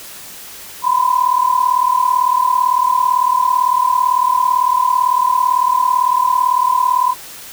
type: tone pair together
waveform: sine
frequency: 985 / 1022.9 Hz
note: B5 / C6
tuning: -5 / -39 cents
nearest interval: minor second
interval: 66 cents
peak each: -14 dBFS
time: 0.82-7.15 s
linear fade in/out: 50 ms
effects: white hiss -34 dBFS RMS until 7.52 s